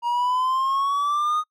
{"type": "exponential sweep", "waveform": "triangle", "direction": "up", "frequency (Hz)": [944, 1244.5], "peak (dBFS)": -18, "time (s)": [0.02, 1.44], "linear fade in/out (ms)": 50, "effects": ["noise-tail reverb RT60 0.1 s tail -24 dB re dry"]}